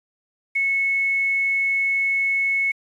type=tone with quantisation; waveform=sine; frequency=2198 Hz; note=C#7; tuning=15 cents flat; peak=-18 dBFS; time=0.55-2.72 s; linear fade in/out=10 ms; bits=8; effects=resampled to 24000 Hz